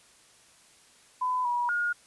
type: tone with pitch steps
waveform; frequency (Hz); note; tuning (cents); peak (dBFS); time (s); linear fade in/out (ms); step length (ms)
sine; 1006 / 966 / 1430; B5 / B5 / F6; +32 / -39 / +41; -25; 1.21-1.93; 10; 240
effects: white hiss -58 dBFS RMS until 2.06 s + resampled to 24000 Hz